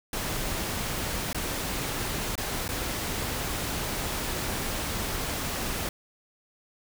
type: noise with dropouts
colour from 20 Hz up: pink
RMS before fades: -31 dBFS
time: 0.13-5.89 s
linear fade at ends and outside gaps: 2 ms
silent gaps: 1.33-1.346 / 2.355-2.378 / 2.68-2.689 s
effects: none